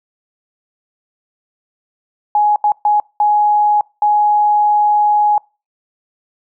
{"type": "tone bursts at uneven times", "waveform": "sine", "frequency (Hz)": 836, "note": "G#5", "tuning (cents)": 11, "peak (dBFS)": -9, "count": 5, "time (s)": [[2.35, 2.56], [2.64, 2.72], [2.85, 3], [3.2, 3.81], [4.02, 5.38]], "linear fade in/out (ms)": 2, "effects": ["noise-tail reverb RT60 0.3 s tail -26 dB re dry"]}